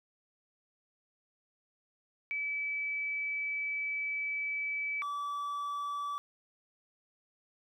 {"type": "tone pair in turn", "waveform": ["sine", "triangle"], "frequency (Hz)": [2300, 1153.2], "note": ["D7", "D6"], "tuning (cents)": [-37, -32], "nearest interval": "octave", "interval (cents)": 1195, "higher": "first", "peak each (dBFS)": [-32, -32], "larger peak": "neither", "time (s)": [[2.31, 5.02], [5.02, 6.18]], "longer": "first", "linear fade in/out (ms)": 0, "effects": []}